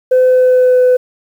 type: tone with pitch glide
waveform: sine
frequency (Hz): 510 to 502.7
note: C5 to B4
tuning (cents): -44 to +31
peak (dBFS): -4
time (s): 0.11-0.97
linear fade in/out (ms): 10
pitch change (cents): -25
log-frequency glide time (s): 0.26-0.81
effects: tanh soft clip ceiling -4 dBFS + 7-bit